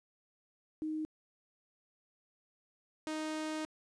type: tone pair in turn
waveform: sine / sawtooth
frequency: 311.1 / 311.1 Hz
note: D#4 / D#4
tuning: 0 / 0 cents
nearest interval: unison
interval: 0 cents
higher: neither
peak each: -34 / -32 dBFS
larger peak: second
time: 0.82-1.05 / 3.07-3.65 s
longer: second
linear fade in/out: 0 ms
effects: resampled to 22050 Hz + 12-bit